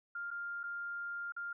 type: tone with dropouts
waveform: sine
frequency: 1400 Hz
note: F6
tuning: 4 cents sharp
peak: -38 dBFS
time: 0.15-1.53 s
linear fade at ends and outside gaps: 5 ms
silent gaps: 0.306-0.311 / 0.633-0.637 / 1.322-1.364 s
effects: none